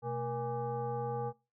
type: tone with frequency modulation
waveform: sine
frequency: 474.9 Hz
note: A#4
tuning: 32 cents sharp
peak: -33 dBFS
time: 0.02-1.33 s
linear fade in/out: 50 ms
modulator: 349 Hz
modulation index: 1.3
effects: noise-tail reverb RT60 0.3 s tail -23 dB re dry